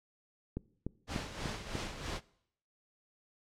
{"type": "click train", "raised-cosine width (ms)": 3, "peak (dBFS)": -23, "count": 5, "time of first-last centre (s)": [0.57, 1.753], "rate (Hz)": 3.38}
{"type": "noise with tremolo", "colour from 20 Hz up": "pink", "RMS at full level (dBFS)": -38, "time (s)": [1.07, 2.21], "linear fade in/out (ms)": 50, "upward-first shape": "sine", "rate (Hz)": 3.1, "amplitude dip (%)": 60}
{"effects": ["noise-tail reverb RT60 0.7 s tail -22 dB re dry", "low-pass 6000 Hz 12 dB/octave"]}